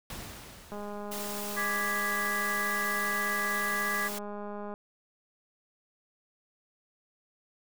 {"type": "noise with exponential decay", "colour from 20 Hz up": "pink", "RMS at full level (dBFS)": -40, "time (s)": [0.1, 2.13], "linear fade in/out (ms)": 2, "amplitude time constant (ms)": 440}
{"type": "click train", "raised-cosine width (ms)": 1, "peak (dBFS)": -27, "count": 829, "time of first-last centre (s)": [0.72, 4.739], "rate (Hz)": 206}
{"type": "noise", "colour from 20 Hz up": "white", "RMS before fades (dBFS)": -39, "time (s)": [1.11, 4.19], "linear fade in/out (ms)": 10}
{"type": "chord", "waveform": "sine", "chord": "G# diminished", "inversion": "second", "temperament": "equal", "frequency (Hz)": [1174.7, 1661.2, 1975.5], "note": ["D6", "G#6", "B6"], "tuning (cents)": [0, 0, 0], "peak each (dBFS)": [-34, -32, -34], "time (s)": [1.56, 4.09], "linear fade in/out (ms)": 20}
{"effects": []}